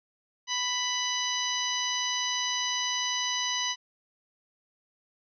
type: harmonic tone with a mistuned harmonic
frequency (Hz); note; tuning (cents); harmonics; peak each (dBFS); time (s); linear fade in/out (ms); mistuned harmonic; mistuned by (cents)
991; B5; +6; 1 / 2 / 3 / 4 / 5 / 6; -35 / -35 / -32 / -35 / -37 / -34; 0.47-3.76; 50; 6; +25
effects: none